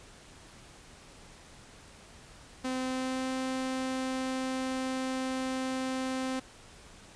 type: tone with pitch glide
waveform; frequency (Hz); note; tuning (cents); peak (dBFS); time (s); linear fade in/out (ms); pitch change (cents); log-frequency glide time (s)
sawtooth; 257.9 to 260.6; C4 to C4; -25 to -7; -27; 2.64-6.4; 10; +18; 2.8-3.31
effects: pink hiss -53 dBFS RMS until 7.15 s + resampled to 22050 Hz